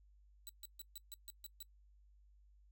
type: tone bursts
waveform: 10% pulse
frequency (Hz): 3951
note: B7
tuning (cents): 0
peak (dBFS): -39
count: 8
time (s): 0.47-1.626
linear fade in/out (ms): 0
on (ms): 22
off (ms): 140
effects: noise-tail reverb RT60 0.1 s tail -23 dB re dry + added 50 Hz sine -63 dBFS peak until 2.71 s